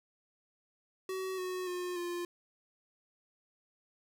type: tone with pitch steps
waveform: square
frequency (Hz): 377.3 / 367.8 / 358.6 / 349.6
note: F#4 / F#4 / F4 / F4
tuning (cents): +34 / -10 / +46 / +2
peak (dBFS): -36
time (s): 1.09-2.25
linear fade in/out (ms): 2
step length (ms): 290
effects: 11-bit